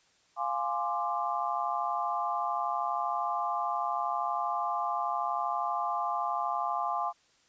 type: chord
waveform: sine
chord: D half-diminished seventh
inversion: first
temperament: equal with one note detuned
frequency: 698.5 / 830.6 / 1046.5 / 1179.4 Hz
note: F5 / Ab5 / C6 / D6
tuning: 0 / 0 / 0 / +7 cents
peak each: -34 dBFS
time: 0.36-7.13 s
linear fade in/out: 50 ms
effects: white hiss -66 dBFS RMS until 7.48 s + resampled to 16000 Hz